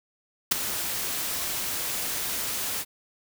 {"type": "noise with ADSR envelope", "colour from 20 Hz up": "white", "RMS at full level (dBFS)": -17, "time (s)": [0.51, 2.85], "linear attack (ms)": 10, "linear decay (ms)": 8, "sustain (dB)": -13, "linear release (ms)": 49, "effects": []}